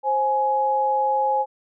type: tone pair together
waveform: sine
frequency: 528 / 838.1 Hz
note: C5 / G#5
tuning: +16 / +16 cents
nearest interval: minor sixth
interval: 800 cents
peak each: -24 / -19 dBFS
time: 0.03-1.46 s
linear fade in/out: 50 ms
effects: none